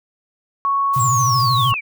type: tone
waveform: sine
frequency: 1108.7 Hz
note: C#6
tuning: in tune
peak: -15 dBFS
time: 0.65-1.74 s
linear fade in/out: 0 ms
type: noise with tremolo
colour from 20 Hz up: blue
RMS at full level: -33 dBFS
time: 0.93-1.72 s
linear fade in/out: 10 ms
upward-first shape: sine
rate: 4.7 Hz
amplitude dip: 25%
type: tone with vibrato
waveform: sine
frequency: 123.47 Hz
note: B2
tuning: in tune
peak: -18 dBFS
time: 0.96-1.73 s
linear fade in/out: 5 ms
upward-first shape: sine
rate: 13 Hz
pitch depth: 160 cents each way
type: linear sweep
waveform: sine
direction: down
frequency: 7740 to 2217 Hz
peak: -21 dBFS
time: 0.99-1.81 s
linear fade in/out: 20 ms
effects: none